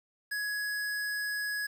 square tone, 1675 Hz, G#6, 14 cents sharp, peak -32 dBFS, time 0.31-1.67 s, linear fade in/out 10 ms, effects 10-bit

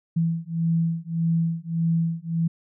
sine beating tone pair, 164.81 / 166.51 Hz, E3 / E3, 0 / +18 cents, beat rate 1.7 Hz, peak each -24 dBFS, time 0.16-2.48 s, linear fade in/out 10 ms, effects none

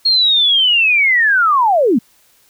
sine linear sweep, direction down, 4300 to 196 Hz, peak -9 dBFS, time 0.05-1.99 s, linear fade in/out 10 ms, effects white hiss -53 dBFS RMS until 2.49 s

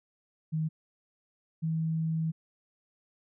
sine tone pair in turn, 157.7 / 161.01 Hz, D#3 / E3, +24 / -40 cents, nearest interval unison, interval 36 cents, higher second, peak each -27 dBFS, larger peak neither, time 0.52-0.69 / 1.62-2.32 s, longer second, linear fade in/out 20 ms, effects none

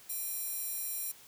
square tone with high-pass filter, 808 Hz, G#5, 48 cents flat, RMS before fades -37 dBFS, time 0.09-1.12 s, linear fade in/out 10 ms, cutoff 11000 Hz, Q 0.95, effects white hiss -56 dBFS RMS until 1.27 s

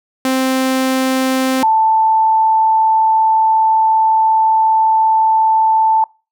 sawtooth / sine tone pair in turn, 261.6 / 882.7 Hz, C4 / A5, 0 / +5 cents, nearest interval octave + major sixth, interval 2105 cents, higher second, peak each -9 dBFS, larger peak neither, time 0.25-1.63 / 1.63-6.04 s, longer second, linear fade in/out 2 ms, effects noise-tail reverb RT60 0.3 s tail -24 dB re dry

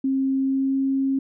sine tone with pitch glide, 267.8 to 270 Hz, C4 to C#4, +40 to -45 cents, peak -19 dBFS, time 0.04-1.19 s, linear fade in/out 5 ms, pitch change +15 cents, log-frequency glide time 0.38-0.87 s, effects none

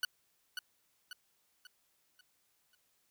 20% pulse tone with echo, 1480 Hz, F#6, in tune, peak -25 dBFS, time 0.03-0.05 s, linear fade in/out 2 ms, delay 540 ms, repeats 5, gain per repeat -7 dB, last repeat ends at 2.75 s, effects white hiss -75 dBFS RMS until 3.1 s

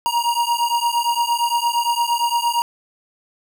square beating tone pair, 941 / 949.7 Hz, A#5 / A#5, +16 / +32 cents, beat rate 8.7 Hz, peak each -21 dBFS, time 0.06-2.62 s, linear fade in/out 0 ms, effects none

